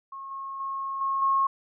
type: tone with level steps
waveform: sine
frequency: 1086 Hz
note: C#6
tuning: 36 cents flat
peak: -36 / -33 / -29 / -24 / -20 dBFS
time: 0.12-1.47 s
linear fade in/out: 5 ms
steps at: 0.31 / 0.6 / 1.01 / 1.22 s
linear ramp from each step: 2 ms
effects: none